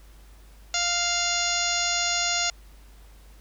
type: harmonic tone with a mistuned harmonic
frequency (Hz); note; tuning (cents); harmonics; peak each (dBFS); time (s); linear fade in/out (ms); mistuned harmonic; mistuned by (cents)
698.5; F5; 0; 1 / 2 / 3 / 4 / 5 / 6 / 7 / 8 / 9 / 10; -32 / -32 / -32 / -32 / -32 / -32 / -32 / -32 / -32 / -32; 0.74-2.5; 2; 9; +61
effects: added 50 Hz sine -47 dBFS peak until 3.4 s + pink hiss -57 dBFS RMS until 3.4 s